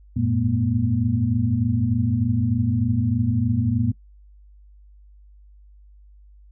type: tone cluster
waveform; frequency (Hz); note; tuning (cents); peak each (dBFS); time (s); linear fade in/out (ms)
sine; 92.2 / 102.4 / 115.5 / 213.5 / 240.1; F#2 / G#2 / A#2 / G#3 / B3; -6 / -24 / -16 / +48 / -49; -26 / -31 / -22 / -29 / -23; 0.16-3.92; 10
effects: noise-tail reverb RT60 0.1 s tail -20 dB re dry + added 50 Hz sine -46 dBFS peak until 6.51 s